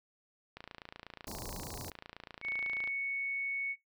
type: click train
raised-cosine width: 0.3 ms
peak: -29 dBFS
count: 66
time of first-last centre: 0.57-2.875 s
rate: 28.2 Hz
type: band-stop noise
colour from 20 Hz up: pink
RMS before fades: -43 dBFS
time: 1.27-1.9 s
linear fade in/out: 2 ms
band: 1100 to 4100 Hz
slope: 96 dB/octave
type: tone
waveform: sine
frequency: 2217 Hz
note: C#7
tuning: in tune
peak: -33 dBFS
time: 2.42-3.76 s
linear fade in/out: 50 ms
effects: noise-tail reverb RT60 0.2 s tail -24 dB re dry